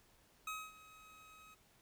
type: tone with ADSR envelope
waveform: 25% pulse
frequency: 1270 Hz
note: D#6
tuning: 35 cents sharp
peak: -36 dBFS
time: 0.47-1.55 s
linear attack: 4 ms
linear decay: 240 ms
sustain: -18 dB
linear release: 14 ms
effects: pink hiss -69 dBFS RMS until 1.81 s